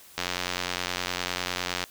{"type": "click train", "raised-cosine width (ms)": 0.2, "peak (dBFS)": -10, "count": 150, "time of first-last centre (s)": [0.18, 1.839], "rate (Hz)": 89.8, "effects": ["white hiss -51 dBFS RMS until 1.9 s"]}